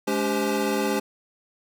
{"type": "tone cluster", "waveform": "square", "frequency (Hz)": [210.8, 286.5, 394.5, 517, 843], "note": ["G#3", "D4", "G4", "C5", "G#5"], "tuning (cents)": [26, -43, 11, -21, 26], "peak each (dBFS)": [-29, -30, -28, -30, -33], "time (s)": [0.07, 1], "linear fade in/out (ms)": 10, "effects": []}